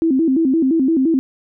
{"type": "tone with vibrato", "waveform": "sine", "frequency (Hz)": 293.7, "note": "D4", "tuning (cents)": 0, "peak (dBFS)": -12, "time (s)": [0.02, 1.19], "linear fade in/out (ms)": 0, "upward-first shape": "square", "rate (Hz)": 5.8, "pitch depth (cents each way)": 190, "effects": []}